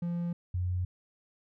triangle / sine tone pair in turn, 172.5 / 90.28 Hz, F3 / F#2, -21 / -42 cents, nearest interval major seventh, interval 1121 cents, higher first, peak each -28 dBFS, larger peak neither, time 0.02-0.33 / 0.54-0.85 s, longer neither, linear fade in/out 5 ms, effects none

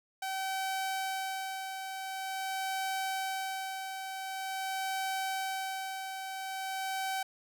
sawtooth tone with tremolo, 767 Hz, G5, 38 cents flat, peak -28 dBFS, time 0.22-7.23 s, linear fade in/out 5 ms, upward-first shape sine, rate 0.46 Hz, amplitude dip 50%, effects none

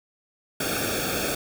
pink noise with comb filter, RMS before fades -27 dBFS, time 0.6-1.35 s, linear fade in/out 5 ms, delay 1 ms, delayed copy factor -0.9, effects none

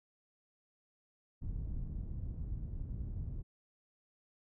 pink low-pass noise, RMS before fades -40 dBFS, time 1.41-3.43 s, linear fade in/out 20 ms, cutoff 120 Hz, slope 12 dB/octave, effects none

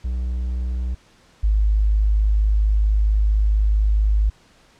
triangle / sine tone pair in turn, 61.74 / 52.21 Hz, B1 / G#1, 0 / +10 cents, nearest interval minor third, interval 290 cents, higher first, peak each -19 / -14 dBFS, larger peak second, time 0.04-0.95 / 1.43-4.3 s, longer second, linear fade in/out 10 ms, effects pink hiss -54 dBFS RMS until 4.79 s + low-pass 7000 Hz 12 dB/octave

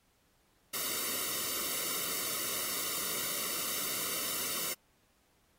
white noise with comb filter, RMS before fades -35 dBFS, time 0.73-4.74 s, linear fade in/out 10 ms, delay 1.2 ms, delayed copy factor -0.95, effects pink hiss -71 dBFS RMS until 5.58 s + AAC 48 kbps

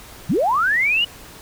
sine linear sweep, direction up, 118.2 to 2960 Hz, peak -15 dBFS, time 0.29-1.05 s, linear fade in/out 10 ms, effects pink hiss -41 dBFS RMS until 1.41 s

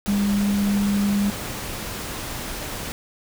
sine tone in noise, 202.2 Hz, G#3, 46 cents flat, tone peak -18 dBFS, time 0.08-1.3 s, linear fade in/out 0 ms, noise pink, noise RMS -31 dBFS, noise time 0.06-2.92 s, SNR +10 dB, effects none

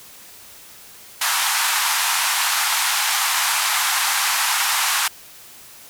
pink band-pass noise, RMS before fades -20 dBFS, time 1.21-5.08 s, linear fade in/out 5 ms, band 820 to 14000 Hz, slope 48 dB/octave, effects white hiss -43 dBFS RMS until 5.89 s

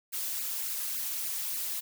blue noise with flanger, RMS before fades -34 dBFS, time 0.12-1.81 s, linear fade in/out 20 ms, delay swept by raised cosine 0.42 to 5.12 ms, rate 3.5 Hz, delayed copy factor +1, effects none

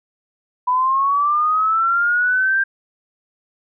sine linear sweep, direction up, 987.8 to 1593 Hz, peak -14 dBFS, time 0.67-2.64 s, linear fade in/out 10 ms, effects none

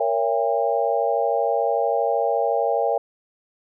sine chord, A# diminished seventh, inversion none, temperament just, 466.2 / 559.4 / 671.3 / 805.5 Hz, A#4 / C#5 / E5 / G5, 0 / +16 / +31 / +47 cents, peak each -24 dBFS, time 0-2.98 s, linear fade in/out 5 ms, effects none

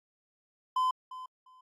triangle tone with echo, 1022 Hz, C6, 41 cents flat, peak -23 dBFS, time 0.76-0.91 s, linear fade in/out 5 ms, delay 350 ms, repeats 2, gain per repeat -15 dB, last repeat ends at 1.61 s, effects AAC 64 kbps

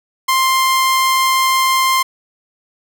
sawtooth tone, 1051 Hz, C6, 7 cents sharp, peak -8 dBFS, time 0.28-2.03 s, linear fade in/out 10 ms, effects none

